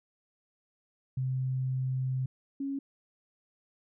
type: tone pair in turn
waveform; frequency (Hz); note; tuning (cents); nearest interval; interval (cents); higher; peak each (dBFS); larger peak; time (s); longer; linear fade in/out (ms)
sine; 130.1 / 275.7; C3 / C#4; -9 / -9; octave + minor second; 1300; second; -28 / -31; first; 1.17-2.26 / 2.6-2.79; first; 5
effects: none